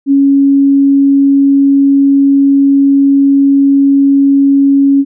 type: tone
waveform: sine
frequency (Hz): 277.2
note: C#4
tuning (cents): 0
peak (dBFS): -4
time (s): 0.06-5.05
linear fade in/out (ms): 50
effects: none